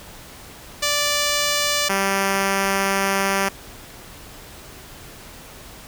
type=tone pair in turn; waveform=5% pulse; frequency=586 / 195.55 Hz; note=D5 / G3; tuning=-4 / -4 cents; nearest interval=octave + perfect fifth; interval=1900 cents; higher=first; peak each=-7 dBFS; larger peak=neither; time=0.82-1.89 / 1.89-3.49 s; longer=second; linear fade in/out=10 ms; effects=pink hiss -41 dBFS RMS until 5.87 s